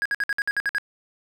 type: tone bursts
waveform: triangle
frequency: 1647 Hz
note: G#6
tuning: 15 cents flat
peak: -19 dBFS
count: 9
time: 0.02-0.783 s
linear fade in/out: 0 ms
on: 35 ms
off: 56 ms
effects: none